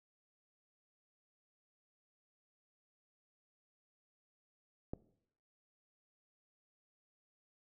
click, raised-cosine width 2 ms, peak -26 dBFS, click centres 4.935 s, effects noise-tail reverb RT60 0.7 s tail -19 dB re dry

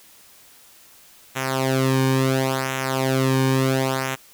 sawtooth tone with flanger, 132.3 Hz, C3, 20 cents sharp, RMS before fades -21 dBFS, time 1.35-4.16 s, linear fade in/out 20 ms, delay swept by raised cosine 0.21 to 1.51 ms, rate 0.72 Hz, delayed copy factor -0.8, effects white hiss -50 dBFS RMS until 4.33 s

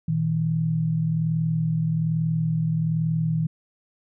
sine tone pair together, 118.82 / 160 Hz, A#2 / D#3, +34 / +49 cents, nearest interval perfect fourth, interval 515 cents, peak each -28 / -21 dBFS, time 0.08-3.47 s, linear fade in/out 5 ms, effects none

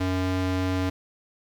square ring-modulated tone, 185 Hz, F#3, in tune, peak -21 dBFS, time 0-0.9 s, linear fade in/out 10 ms, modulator 94.7 Hz, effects low-pass 5000 Hz 12 dB/octave + 8-bit

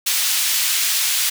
pink high-pass noise, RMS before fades -19 dBFS, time 0.06-1.3 s, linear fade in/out 10 ms, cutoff 2900 Hz, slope 12 dB/octave, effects none

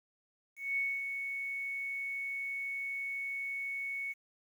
sine tone with ADSR envelope, 2217 Hz, C#7, in tune, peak -29 dBFS, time 0.56-4.14 s, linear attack 210 ms, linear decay 240 ms, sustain -6 dB, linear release 28 ms, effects 10-bit

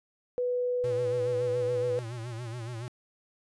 sine tone, 493.9 Hz, B4, in tune, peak -26 dBFS, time 0.38-1.99 s, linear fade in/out 0 ms
square tone with vibrato, 118 Hz, A#2, 22 cents sharp, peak -36 dBFS, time 0.84-2.88 s, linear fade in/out 0 ms, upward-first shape sine, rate 7.1 Hz, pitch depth 100 cents each way
effects resampled to 24000 Hz

